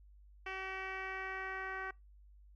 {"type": "tone with low-pass filter sweep", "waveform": "10% pulse", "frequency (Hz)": 380.8, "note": "F#4", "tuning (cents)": 50, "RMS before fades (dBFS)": -42, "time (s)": [0.46, 1.91], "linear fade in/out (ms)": 5, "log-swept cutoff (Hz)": [2700, 1700], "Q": 2.3, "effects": ["noise-tail reverb RT60 0.2 s tail -24 dB re dry", "added 50 Hz sine -57 dBFS peak until 2.55 s"]}